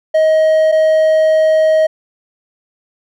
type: tone pair in turn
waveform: triangle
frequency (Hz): 630 / 630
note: D#5 / D#5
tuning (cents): +21 / +21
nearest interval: unison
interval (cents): 0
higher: neither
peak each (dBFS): -6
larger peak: neither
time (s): 0.14-0.72 / 0.72-1.87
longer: second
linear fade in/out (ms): 10
effects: none